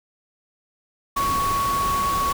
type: tone in noise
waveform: sine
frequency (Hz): 1115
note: C#6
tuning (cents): +10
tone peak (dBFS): -20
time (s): 1.16-2.33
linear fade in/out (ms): 10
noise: pink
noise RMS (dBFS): -29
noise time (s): 1.16-2.33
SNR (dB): +6
effects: none